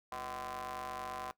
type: ring-modulated tone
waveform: sawtooth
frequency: 133.3 Hz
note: C3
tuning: 33 cents sharp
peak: -33 dBFS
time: 0.12-1.31 s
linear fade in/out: 0 ms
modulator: 891 Hz
effects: noise-tail reverb RT60 0.1 s tail -19 dB re dry